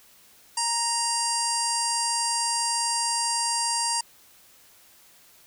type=harmonic tone with a mistuned harmonic; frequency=932.3 Hz; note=A#5; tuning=in tune; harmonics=1 / 2 / 3 / 5 / 6 / 7 / 8 / 9 / 10; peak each=-28 / -40 / -40 / -29 / -35 / -37 / -33 / -36 / -30 dBFS; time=0.57-4.01 s; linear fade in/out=5 ms; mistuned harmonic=5; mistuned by=+29 cents; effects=white hiss -55 dBFS RMS until 5.46 s